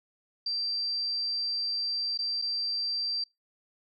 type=tone with dropouts; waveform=sine; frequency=4699 Hz; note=D8; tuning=in tune; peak=-28 dBFS; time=0.46-3.24 s; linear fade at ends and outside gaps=5 ms; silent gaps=2.176-2.188 / 2.417-2.421 s; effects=noise-tail reverb RT60 0.2 s tail -25 dB re dry